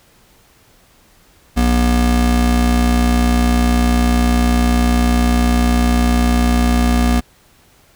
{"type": "tone pair together", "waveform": "square", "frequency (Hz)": [60, 240], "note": ["B1", "B3"], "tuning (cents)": [-49, -49], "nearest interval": "2 octaves", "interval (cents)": 2400, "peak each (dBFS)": [-14, -16], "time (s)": [1.56, 7.21], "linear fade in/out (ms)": 20, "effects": ["pink hiss -51 dBFS RMS until 7.95 s"]}